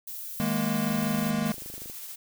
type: noise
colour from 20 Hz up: violet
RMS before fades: -38 dBFS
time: 0.07-1.31 s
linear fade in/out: 5 ms
type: chord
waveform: square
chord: D# suspended fourth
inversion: none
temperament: equal with one note detuned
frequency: 158.28 / 207.7 / 233.1 Hz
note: D#3 / G#3 / A#3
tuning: +30 / 0 / 0 cents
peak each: -33 / -29 / -30 dBFS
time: 0.4-1.52 s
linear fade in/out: 0 ms
type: click train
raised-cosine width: 2 ms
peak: -32 dBFS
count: 26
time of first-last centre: 0.91-1.898 s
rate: 25.3 Hz
type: noise with tremolo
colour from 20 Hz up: blue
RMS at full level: -39 dBFS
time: 1.45-2.16 s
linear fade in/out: 10 ms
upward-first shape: sine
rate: 14 Hz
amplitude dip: 30%
effects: none